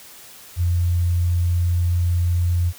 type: tone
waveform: sine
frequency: 87.2 Hz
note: F2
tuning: 2 cents flat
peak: -16 dBFS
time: 0.56-2.73 s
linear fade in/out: 50 ms
effects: white hiss -43 dBFS RMS until 2.78 s